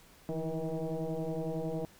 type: tone with frequency modulation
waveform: sine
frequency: 155.56 Hz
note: D#3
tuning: in tune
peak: -32 dBFS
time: 0.29-1.85 s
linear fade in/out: 0 ms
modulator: 161 Hz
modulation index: 3.2
effects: pink hiss -59 dBFS RMS until 1.99 s